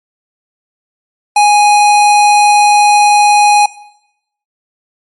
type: tone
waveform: square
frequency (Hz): 829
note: G#5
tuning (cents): -3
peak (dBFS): -5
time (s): 1.36-3.66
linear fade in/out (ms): 5
effects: noise-tail reverb RT60 0.8 s tail -18 dB re dry + MP3 48 kbps